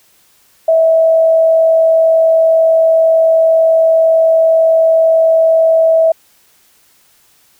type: tone with frequency modulation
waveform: sine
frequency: 650 Hz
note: E5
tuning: 24 cents flat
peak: -6 dBFS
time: 0.68-6.12 s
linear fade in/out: 5 ms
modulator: 49 Hz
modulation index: 0.21
effects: white hiss -51 dBFS RMS until 7.59 s